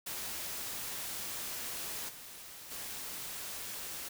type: noise with level steps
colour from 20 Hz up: white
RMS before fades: -40 / -49 / -42 dBFS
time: 0.06-4.09 s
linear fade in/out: 10 ms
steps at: 2.08 / 2.7 s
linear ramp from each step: 20 ms
effects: none